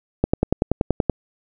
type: click train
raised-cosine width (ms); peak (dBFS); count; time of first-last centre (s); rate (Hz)
2; -3; 10; 0.24-1.097; 10.5
effects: none